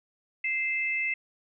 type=tone pair together; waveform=sine; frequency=2086 / 2623 Hz; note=C7 / E7; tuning=-6 / -9 cents; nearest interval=major third; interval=397 cents; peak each=-28 / -30 dBFS; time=0.44-1.14 s; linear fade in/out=5 ms; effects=none